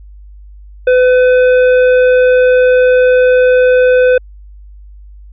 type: tone with hard clipping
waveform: sine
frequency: 504 Hz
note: B4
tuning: 35 cents sharp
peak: -7 dBFS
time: 0.87-4.18 s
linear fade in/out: 5 ms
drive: 9 dB
effects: added 50 Hz sine -32 dBFS peak until 5.32 s + resampled to 11025 Hz